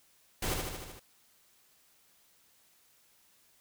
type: noise with echo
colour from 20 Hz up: pink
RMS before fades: -33 dBFS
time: 0.42-0.54 s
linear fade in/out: 5 ms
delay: 76 ms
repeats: 6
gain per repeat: -3 dB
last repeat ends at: 0.996 s
effects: white hiss -66 dBFS RMS until 3.6 s